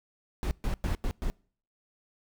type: noise bursts at uneven times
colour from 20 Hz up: brown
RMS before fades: -29 dBFS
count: 5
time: 0.43-0.51 / 0.64-0.74 / 0.84-0.95 / 1.04-1.11 / 1.22-1.3 s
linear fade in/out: 0 ms
effects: noise-tail reverb RT60 0.5 s tail -25 dB re dry